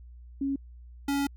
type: tone pair in turn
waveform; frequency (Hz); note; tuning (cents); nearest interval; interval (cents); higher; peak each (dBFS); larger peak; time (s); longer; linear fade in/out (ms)
sine / square; 275.2 / 280.7; C#4 / C#4; -12 / +22; unison; 34; second; -26; neither; 0.41-0.56 / 1.08-1.27; second; 5
effects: added 60 Hz sine -45 dBFS peak until 1.36 s